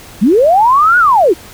sine linear two-way sweep, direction up then down, 174.2 to 1480 to 297.4 Hz, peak -5 dBFS, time 0.21-1.34 s, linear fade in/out 20 ms, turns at 0.98 s, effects pink hiss -35 dBFS RMS until 1.53 s

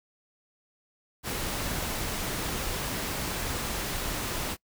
pink noise, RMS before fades -32 dBFS, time 1.23-4.57 s, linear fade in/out 50 ms, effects noise-tail reverb RT60 0.1 s tail -24 dB re dry

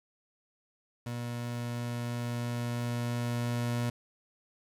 30% pulse tone with level ramp, 119.8 Hz, A#2, 48 cents sharp, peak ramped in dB -32 to -26 dBFS, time 1.06-3.9 s, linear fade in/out 5 ms, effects resampled to 32000 Hz + 10-bit

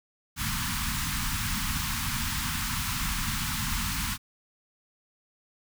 pink band-stop noise, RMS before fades -30 dBFS, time 0.36-4.18 s, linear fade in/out 50 ms, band 250 to 930 Hz, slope 48 dB/octave, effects none

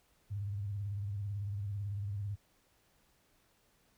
sine tone with vibrato, 101 Hz, G#2, 48 cents flat, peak -35 dBFS, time 0.3-2.36 s, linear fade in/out 20 ms, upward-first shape sine, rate 18 Hz, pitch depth 81 cents each way, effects pink hiss -71 dBFS RMS until 3.97 s

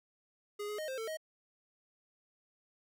square tone with pitch steps, 413.4 / 419.6 / 620 / 525 / 447.5 / 630 Hz, G#4 / G#4 / D#5 / C5 / A4 / D#5, -8 / +18 / -6 / +6 / +29 / +21 cents, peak -38 dBFS, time 0.59-1.172 s, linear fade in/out 10 ms, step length 97 ms, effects none

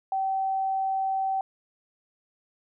sine tone, 770 Hz, G5, 31 cents flat, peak -24 dBFS, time 0.12-1.41 s, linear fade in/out 2 ms, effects none

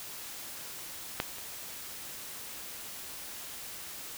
clicks, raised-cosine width 0.3 ms, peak -12 / -28 dBFS, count 2, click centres 1.201 / 1.384 s, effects white hiss -43 dBFS RMS until 4.17 s

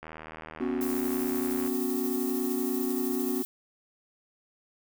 click train, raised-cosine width 0.5 ms, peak -26 dBFS, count 131, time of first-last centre 0.03-1.676 s, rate 79 Hz
triangle chord, B suspended second, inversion none, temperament equal, 246.9 / 277.2 / 370 Hz, B3 / C#4 / F#4, 0 / 0 / 0 cents, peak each -29 / -30 / -30 dBFS, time 0.6-3.43 s, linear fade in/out 10 ms
violet noise with tremolo, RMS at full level -36 dBFS, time 0.81-3.45 s, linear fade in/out 0 ms, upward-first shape sine, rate 13 Hz, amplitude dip 25%
effects none

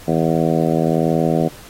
harmonic tone, 81.2 Hz, E2, 26 cents flat, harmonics 2 / 3 / 4 / 5 / 6 / 7 / 8 / 9, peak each -19 / -21 / -22 / -23 / -24 / -24 / -25 / -26 dBFS, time 0.07-1.49 s, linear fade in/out 20 ms, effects pink hiss -41 dBFS RMS until 1.69 s + AAC 48 kbps

